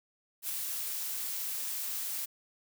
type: noise with ADSR envelope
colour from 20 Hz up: blue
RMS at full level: -33 dBFS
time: 0.42-2.26 s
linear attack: 74 ms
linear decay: 5 ms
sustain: -3 dB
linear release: 14 ms
effects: none